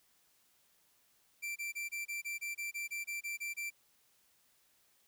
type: tone bursts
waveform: 45% pulse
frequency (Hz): 2349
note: D7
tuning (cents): 0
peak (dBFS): -37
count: 14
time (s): 1.42-3.705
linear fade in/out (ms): 20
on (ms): 140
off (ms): 25
effects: white hiss -71 dBFS RMS until 5.07 s